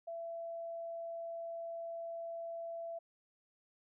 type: tone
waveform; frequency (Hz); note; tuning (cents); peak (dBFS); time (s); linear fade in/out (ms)
sine; 670; E5; +28; -40; 0.07-2.99; 10
effects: none